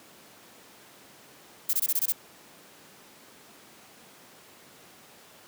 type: noise bursts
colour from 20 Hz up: violet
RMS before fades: -25 dBFS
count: 7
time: 1.69-2.123 s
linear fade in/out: 5 ms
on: 43 ms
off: 22 ms
effects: pink hiss -52 dBFS RMS until 5.47 s + high-pass 200 Hz 12 dB/octave